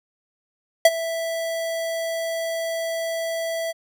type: tone with ADSR envelope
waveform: square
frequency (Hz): 659.3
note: E5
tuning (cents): 0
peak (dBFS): -8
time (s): 0.85-3.73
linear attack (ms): 4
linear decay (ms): 40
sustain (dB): -17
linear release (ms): 28
effects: none